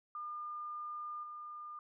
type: tone with level steps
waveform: sine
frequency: 1207 Hz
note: D6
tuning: 47 cents sharp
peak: -40 / -44 dBFS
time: 0.15-1.79 s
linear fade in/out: 2 ms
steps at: 1.23 s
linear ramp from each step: 5 ms
effects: none